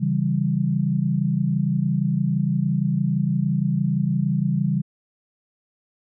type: chord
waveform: sine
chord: C# diminished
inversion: none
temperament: equal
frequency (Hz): 138.59 / 164.81 / 196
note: C#3 / E3 / G3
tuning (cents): 0 / 0 / 0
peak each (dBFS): -23 / -23 / -23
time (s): 0-4.82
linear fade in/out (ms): 20
effects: none